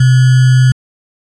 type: tone with sample-and-hold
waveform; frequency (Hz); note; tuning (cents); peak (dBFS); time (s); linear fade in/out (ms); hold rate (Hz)
sine; 128.2; C3; -35; -4; 0-0.72; 5; 1575
effects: resampled to 22050 Hz